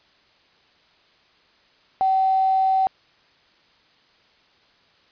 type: tone with quantisation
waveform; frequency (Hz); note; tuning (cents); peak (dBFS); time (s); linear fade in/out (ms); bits
sine; 764; G5; -45; -16; 2.01-2.87; 0; 6
effects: white hiss -58 dBFS RMS until 5.11 s + resampled to 11025 Hz